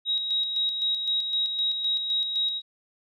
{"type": "tone with tremolo", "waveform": "sine", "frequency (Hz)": 3810, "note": "A#7", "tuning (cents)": 37, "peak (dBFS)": -22, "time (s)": [0.05, 2.62], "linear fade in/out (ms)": 50, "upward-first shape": "square", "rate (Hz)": 3.9, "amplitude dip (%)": 45, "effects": []}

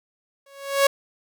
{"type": "tone with exponential growth", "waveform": "sawtooth", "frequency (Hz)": 554.4, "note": "C#5", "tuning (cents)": 0, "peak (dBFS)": -8, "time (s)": [0.46, 0.87], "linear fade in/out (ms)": 5, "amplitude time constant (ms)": 87, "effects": []}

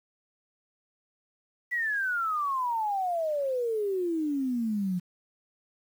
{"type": "exponential sweep", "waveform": "sine", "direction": "down", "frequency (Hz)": [1979, 174.61], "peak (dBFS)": -26, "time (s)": [1.71, 5], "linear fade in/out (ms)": 20, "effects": ["9-bit"]}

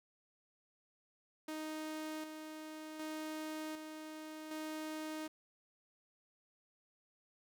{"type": "tone with tremolo", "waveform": "sawtooth", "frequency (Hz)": 311.1, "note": "D#4", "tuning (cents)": 0, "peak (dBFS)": -37, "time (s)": [1.48, 5.28], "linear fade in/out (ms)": 5, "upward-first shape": "square", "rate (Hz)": 0.66, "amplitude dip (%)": 45, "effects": []}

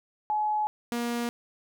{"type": "tone pair in turn", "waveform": ["sine", "sawtooth"], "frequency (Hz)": [849, 237.6], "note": ["G#5", "A#3"], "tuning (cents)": [38, 33], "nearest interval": "octave + minor seventh", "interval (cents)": 2205, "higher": "first", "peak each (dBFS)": -24, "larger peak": "neither", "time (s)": [[0.3, 0.67], [0.92, 1.29]], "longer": "neither", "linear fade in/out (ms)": 0, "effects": []}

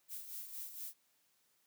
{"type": "noise with tremolo", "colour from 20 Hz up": "violet", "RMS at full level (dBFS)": -44, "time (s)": [0.08, 0.94], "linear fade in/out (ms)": 50, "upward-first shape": "sine", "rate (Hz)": 4.3, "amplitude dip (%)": 60, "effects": ["white hiss -75 dBFS RMS until 1.66 s", "high-pass 100 Hz 12 dB/octave"]}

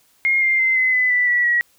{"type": "tone with pitch steps", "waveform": "sine", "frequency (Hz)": [2138, 2105, 2072, 2040, 2009, 1977.6, 1947, 1916.9], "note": ["C7", "C7", "C7", "C7", "B6", "B6", "B6", "A#6"], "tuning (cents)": [37, 10, -17, -44, 29, 2, -25, 48], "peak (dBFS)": -14, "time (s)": [0.25, 1.61], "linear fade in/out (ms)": 0, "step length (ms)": 170, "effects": ["white hiss -58 dBFS RMS until 1.78 s"]}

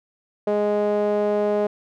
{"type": "tone with band-pass filter", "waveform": "sawtooth", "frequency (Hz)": 207.7, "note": "G#3", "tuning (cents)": 0, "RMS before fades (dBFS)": -21, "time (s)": [0.47, 1.67], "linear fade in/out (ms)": 5, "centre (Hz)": 530, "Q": 4.3, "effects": []}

